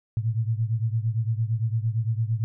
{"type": "beating tone pair", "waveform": "sine", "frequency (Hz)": [110, 118.8], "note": ["A2", "A#2"], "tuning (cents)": [0, 33], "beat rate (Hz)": 8.8, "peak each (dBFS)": [-24, -27], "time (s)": [0.17, 2.44], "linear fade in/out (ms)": 0, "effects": []}